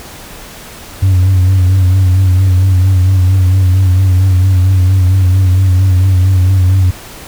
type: tone with vibrato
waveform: sine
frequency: 93.2 Hz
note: F#2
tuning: 13 cents sharp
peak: -3 dBFS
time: 1.02-6.91 s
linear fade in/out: 10 ms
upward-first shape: sine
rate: 4.4 Hz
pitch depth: 52 cents each way
effects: tanh soft clip ceiling -4 dBFS + pink hiss -31 dBFS RMS until 7.27 s